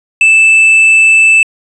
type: tone with hard clipping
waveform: sine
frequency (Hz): 2637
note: E7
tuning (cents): 0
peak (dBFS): -4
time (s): 0.21-1.43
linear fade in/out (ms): 2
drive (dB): 3
effects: resampled to 24000 Hz